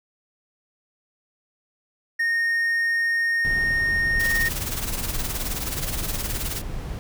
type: tone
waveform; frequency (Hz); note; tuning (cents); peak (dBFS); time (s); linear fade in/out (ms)
triangle; 1847; A#6; -16; -18; 2.19-4.49; 10
type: noise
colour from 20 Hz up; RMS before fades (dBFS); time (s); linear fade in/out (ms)
brown; -30; 3.45-6.99; 0
type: noise with tremolo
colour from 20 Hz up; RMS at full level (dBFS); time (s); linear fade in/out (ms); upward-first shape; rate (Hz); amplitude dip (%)
white; -28; 4.19-6.62; 20; sine; 19; 65
effects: none